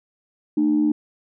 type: tone pair together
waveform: sine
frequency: 223.3 / 301.9 Hz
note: A3 / D4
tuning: +26 / +48 cents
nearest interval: perfect fourth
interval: 522 cents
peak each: -22 / -16 dBFS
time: 0.57-0.92 s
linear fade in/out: 5 ms
effects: tanh soft clip ceiling -10 dBFS